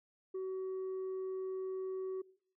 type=tone; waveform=sine; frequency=377.4 Hz; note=F#4; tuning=34 cents sharp; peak=-34 dBFS; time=0.34-2.22 s; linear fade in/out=10 ms; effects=noise-tail reverb RT60 0.6 s tail -23 dB re dry + tanh soft clip ceiling -36 dBFS